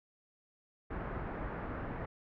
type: low-pass noise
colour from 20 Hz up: pink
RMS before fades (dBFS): -40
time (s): 0.9-2.06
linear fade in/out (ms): 10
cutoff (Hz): 1700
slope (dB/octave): 24
effects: none